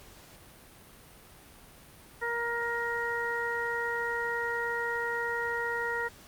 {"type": "harmonic tone", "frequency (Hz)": 470, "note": "A#4", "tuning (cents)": 14, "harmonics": [1, 2, 3, 4], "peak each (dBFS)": [-35, -36, -36, -33], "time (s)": [2.21, 6.09], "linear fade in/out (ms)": 20, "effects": ["pink hiss -53 dBFS RMS until 6.27 s", "Opus 48 kbps"]}